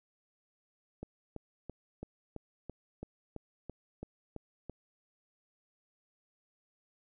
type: click train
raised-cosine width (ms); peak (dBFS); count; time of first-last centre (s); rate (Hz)
2; -28; 12; 1.03-4.697; 3
effects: none